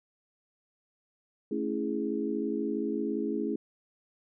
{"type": "chord", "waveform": "sine", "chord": "A major seventh", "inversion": "none", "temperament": "equal", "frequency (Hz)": [220, 277.2, 329.6, 415.3], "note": ["A3", "C#4", "E4", "G#4"], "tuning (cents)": [0, 0, 0, 0], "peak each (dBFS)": -34, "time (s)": [1.51, 3.56], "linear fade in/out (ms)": 5, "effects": []}